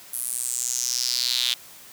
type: tone with high-pass filter sweep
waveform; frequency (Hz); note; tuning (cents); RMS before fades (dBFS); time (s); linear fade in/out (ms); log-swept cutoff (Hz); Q
sawtooth; 123.3; B2; -2; -26; 0.13-1.54; 5; 11000 to 3400; 4.6
effects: white hiss -46 dBFS RMS until 1.92 s + high-pass 60 Hz 12 dB/octave